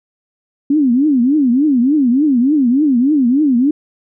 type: tone with vibrato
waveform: sine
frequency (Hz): 269.7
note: C#4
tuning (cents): -47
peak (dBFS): -9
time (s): 0.7-3.71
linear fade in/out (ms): 5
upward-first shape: triangle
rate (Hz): 3.4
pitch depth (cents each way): 280
effects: none